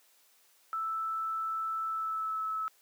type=tone with pitch glide; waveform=sine; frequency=1318.5 to 1301.1 Hz; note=E6 to E6; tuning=0 to -23 cents; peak=-31 dBFS; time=0.73-2.68 s; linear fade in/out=0 ms; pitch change=-23 cents; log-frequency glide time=1.87-2.43 s; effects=white hiss -65 dBFS RMS until 2.81 s + high-pass 400 Hz 12 dB/octave